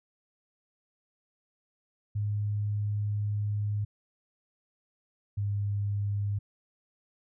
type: tone pair in turn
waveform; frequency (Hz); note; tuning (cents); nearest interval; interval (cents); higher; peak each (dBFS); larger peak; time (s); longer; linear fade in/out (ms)
sine; 103.83 / 101.69; G#2 / G#2; 0 / -36; unison; 36; first; -27; neither; 2.15-3.85 / 5.37-6.39; first; 10
effects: none